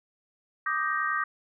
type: chord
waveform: sine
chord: Eb major seventh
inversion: third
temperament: equal with one note detuned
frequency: 1174.7 / 1244.5 / 1568 / 1872.2 Hz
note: D6 / Eb6 / G6 / Bb6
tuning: 0 / 0 / 0 / +7 cents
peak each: -31 dBFS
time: 0.66-1.24 s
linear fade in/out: 5 ms
effects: none